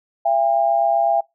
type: tone pair together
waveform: sine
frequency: 676 / 803.9 Hz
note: E5 / G5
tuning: +43 / +43 cents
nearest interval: minor third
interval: 300 cents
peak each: -17 / -18 dBFS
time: 0.25-1.21 s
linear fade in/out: 10 ms
effects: noise-tail reverb RT60 0.2 s tail -24 dB re dry